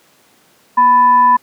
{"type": "tone with frequency modulation", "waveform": "sine", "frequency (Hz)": 995, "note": "B5", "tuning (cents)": 13, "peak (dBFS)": -6, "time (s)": [0.77, 1.37], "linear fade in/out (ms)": 10, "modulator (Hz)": 755, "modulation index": 0.27, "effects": ["pink hiss -51 dBFS RMS until 1.42 s", "high-pass 200 Hz 12 dB/octave"]}